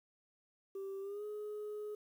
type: tone with pitch glide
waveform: sine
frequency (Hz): 390 to 420.4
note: G4 to G#4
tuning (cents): -9 to +21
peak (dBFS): -38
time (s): 0.75-1.95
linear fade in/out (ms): 5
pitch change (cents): +130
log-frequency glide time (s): 1.01-1.24
effects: tanh soft clip ceiling -39 dBFS + 11-bit